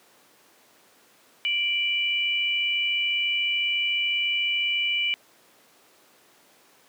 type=tone pair together; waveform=sine; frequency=2348 / 2958 Hz; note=D7 / F#7; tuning=-1 / -1 cents; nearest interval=major third; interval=400 cents; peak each=-25 dBFS; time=1.45-5.14 s; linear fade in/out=0 ms; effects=pink hiss -57 dBFS RMS until 6.88 s + high-pass 300 Hz 12 dB/octave